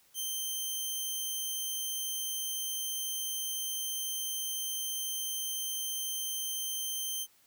10% pulse tone, 3123 Hz, G7, 7 cents flat, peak -25 dBFS, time 0.14-7.27 s, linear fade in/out 50 ms, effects white hiss -65 dBFS RMS until 7.46 s

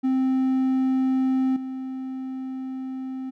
triangle tone with level steps, 261.6 Hz, C4, in tune, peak -17 / -27 dBFS, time 0.03-3.31 s, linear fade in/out 20 ms, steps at 1.56 s, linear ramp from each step 5 ms, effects none

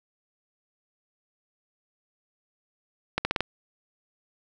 accelerating click train, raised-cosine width 0.3 ms, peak -8 dBFS, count 5, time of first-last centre 3.18-3.406 s, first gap 70 ms, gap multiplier 0.86, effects none

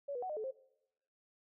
sine tone with pitch steps, 564 / 489.5 / 744 / 609 / 434 / 529 Hz, C#5 / B4 / F#5 / D#5 / A4 / C5, +30 / -15 / +9 / -37 / -24 / +19 cents, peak -37 dBFS, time 0.08-0.512 s, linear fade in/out 10 ms, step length 72 ms, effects noise-tail reverb RT60 0.8 s tail -20 dB re dry

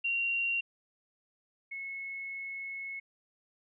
sine tone pair in turn, 2757 / 2188 Hz, F7 / C#7, -23 / -23 cents, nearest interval major third, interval 400 cents, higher first, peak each -28 / -37 dBFS, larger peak first, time 0.04-0.61 / 1.71-3 s, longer second, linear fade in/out 10 ms, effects none

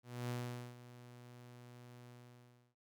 sawtooth tone with ADSR envelope, 122.1 Hz, B2, 19 cents flat, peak -34 dBFS, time 0.03-2.75 s, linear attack 260 ms, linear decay 460 ms, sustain -16 dB, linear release 660 ms, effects none

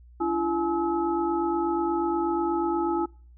sine tone cluster, 290.9 / 339.2 / 849 / 1290 Hz, D4 / E4 / G#5 / E6, -16 / +50 / +38 / -38 cents, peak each -33 / -25 / -29 / -33 dBFS, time 0.2-3.06 s, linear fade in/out 10 ms, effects noise-tail reverb RT60 0.5 s tail -26 dB re dry + added 60 Hz sine -48 dBFS peak until 3.37 s

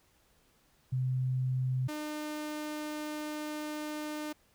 sine / sawtooth tone pair in turn, 128.6 / 302.4 Hz, C3 / D#4, -30 / -49 cents, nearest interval octave + minor third, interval 1481 cents, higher second, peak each -28 / -32 dBFS, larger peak first, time 0.92-1.88 / 1.88-4.33 s, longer second, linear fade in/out 10 ms, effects pink hiss -68 dBFS RMS until 4.54 s

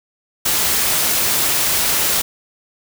white noise, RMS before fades -17 dBFS, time 0.45-2.22 s, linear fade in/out 10 ms, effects none

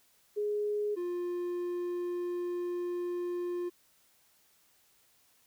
sine / triangle tone pair in turn, 416.6 / 352.6 Hz, G#4 / F4, +5 / +17 cents, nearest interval minor third, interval 288 cents, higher first, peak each -29 / -30 dBFS, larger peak first, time 0.36-0.96 / 0.96-3.7 s, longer second, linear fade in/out 20 ms, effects white hiss -67 dBFS RMS until 5.46 s

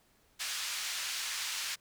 white band-pass noise, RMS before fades -37 dBFS, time 0.39-1.76 s, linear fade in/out 20 ms, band 1500 to 6000 Hz, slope 12 dB/octave, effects pink hiss -68 dBFS RMS until 1.8 s

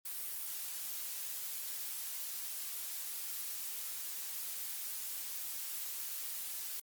blue noise, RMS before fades -41 dBFS, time 0.05-6.8 s, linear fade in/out 5 ms, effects Opus 32 kbps

